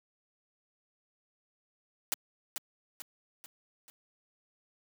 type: noise with echo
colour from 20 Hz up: white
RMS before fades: -31 dBFS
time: 2.12-2.14 s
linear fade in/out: 0 ms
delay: 440 ms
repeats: 4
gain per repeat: -6 dB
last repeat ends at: 3.9 s
effects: high-pass 200 Hz 12 dB/octave